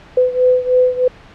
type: beating tone pair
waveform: sine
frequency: 503 / 506.2 Hz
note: B4 / B4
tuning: +32 / +43 cents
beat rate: 3.2 Hz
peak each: -12 / -15 dBFS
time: 0.17-1.08 s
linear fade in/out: 5 ms
effects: pink hiss -41 dBFS RMS until 1.34 s + low-pass 3000 Hz 12 dB/octave